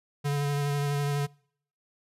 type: tone with vibrato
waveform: square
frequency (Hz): 143.4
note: D3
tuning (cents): -41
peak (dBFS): -26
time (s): 0.24-1.27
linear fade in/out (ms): 20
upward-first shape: sine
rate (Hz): 12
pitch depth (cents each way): 17
effects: noise-tail reverb RT60 0.6 s tail -25 dB re dry + resampled to 32000 Hz